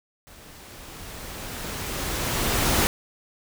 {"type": "noise with level ramp", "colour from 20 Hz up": "pink", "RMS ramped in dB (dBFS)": [-48, -20], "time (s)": [0.27, 2.87], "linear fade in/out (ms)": 0, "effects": []}